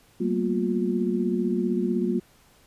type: tone cluster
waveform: sine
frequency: 190.8 / 227.6 / 243.4 / 356.1 Hz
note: G3 / A#3 / B3 / F4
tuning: -47 / -41 / -25 / +34 cents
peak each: -27 / -27 / -30 / -27 dBFS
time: 0.2-2.2 s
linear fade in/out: 10 ms
effects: pink hiss -58 dBFS RMS until 2.66 s + resampled to 32000 Hz